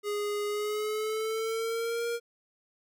square tone with pitch glide, 413.4 to 469.4 Hz, G#4 to A#4, -8 to +12 cents, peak -30 dBFS, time 0.03-2.2 s, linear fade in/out 50 ms, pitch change +220 cents, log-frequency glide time 0.47-2.07 s, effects none

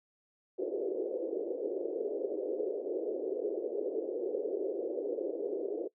pink band-pass noise, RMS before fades -35 dBFS, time 0.58-5.88 s, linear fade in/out 10 ms, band 350 to 520 Hz, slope 48 dB/octave, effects noise-tail reverb RT60 0.1 s tail -20 dB re dry

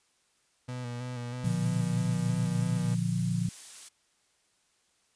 35% pulse tone with vibrato, 122.9 Hz, B2, 8 cents flat, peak -33 dBFS, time 0.68-2.95 s, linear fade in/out 10 ms, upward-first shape square, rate 3.1 Hz, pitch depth 30 cents each way
blue noise, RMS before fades -43 dBFS, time 1.44-3.89 s, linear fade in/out 10 ms
sine chord, Bb major, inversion none, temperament equal, 116.54 / 146.83 / 174.61 Hz, Bb2 / D3 / F3, 0 / 0 / 0 cents, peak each -31 / -33 / -29 dBFS, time 1.44-3.49 s, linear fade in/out 5 ms
effects white hiss -70 dBFS RMS until 5.15 s + resampled to 22050 Hz

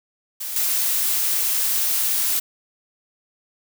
blue noise with level steps, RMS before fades -29 / -21 dBFS, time 0.4-2.4 s, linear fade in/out 10 ms, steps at 0.56 s, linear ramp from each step 2 ms, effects none

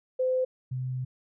sine tone pair in turn, 513 / 128.25 Hz, C5 / C3, -34 / -34 cents, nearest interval 2 octaves, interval 2400 cents, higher first, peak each -23 / -29 dBFS, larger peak first, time 0.19-0.45 / 0.71-1.05 s, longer second, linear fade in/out 10 ms, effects none

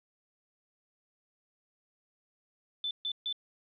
sine tone bursts, 3520 Hz, A7, in tune, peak -31 dBFS, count 3, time 2.84-3.327 s, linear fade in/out 2 ms, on 69 ms, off 140 ms, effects none

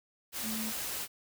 sine tone in noise, 220.6 Hz, A3, 5 cents sharp, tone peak -36 dBFS, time 0.42-0.73 s, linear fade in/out 50 ms, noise white, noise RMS -37 dBFS, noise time 0.32-1.08 s, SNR -2 dB, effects none

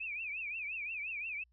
sine tone with vibrato, 2489 Hz, D#7, in tune, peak -37 dBFS, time 0-1.44 s, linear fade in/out 10 ms, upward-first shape triangle, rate 5.7 Hz, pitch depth 180 cents each way, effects added 60 Hz sine -67 dBFS peak until 1.52 s

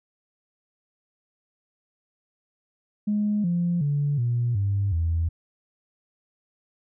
sine tone with pitch steps, 208.7 / 173.48 / 144.2 / 119.87 / 99.64 / 82.82 Hz, G#3 / F3 / D3 / A#2 / G2 / E2, +9 / -11 / -31 / +49 / +29 / +9 cents, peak -20 dBFS, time 3.07-5.29 s, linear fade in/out 10 ms, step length 370 ms, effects tanh soft clip ceiling -16 dBFS

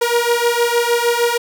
sawtooth beating tone pair, 471.3 / 477.8 Hz, A#4 / A#4, +19 / +43 cents, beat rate 6.5 Hz, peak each -13 dBFS, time 0.01-1.38 s, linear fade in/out 10 ms, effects none

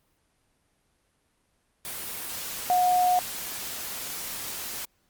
sine tone in noise, 725 Hz, F#5, 35 cents flat, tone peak -19 dBFS, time 2.7-3.19 s, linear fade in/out 0 ms, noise white, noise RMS -35 dBFS, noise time 1.85-4.85 s, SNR +13 dB, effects pink hiss -70 dBFS RMS until 5.09 s + Opus 32 kbps

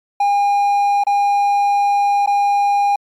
triangle tone with dropouts, 810 Hz, G#5, 43 cents flat, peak -10 dBFS, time 0.2-2.96 s, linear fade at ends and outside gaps 5 ms, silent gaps 1.038-1.067 / 2.262-2.273 s, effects MP3 96 kbps

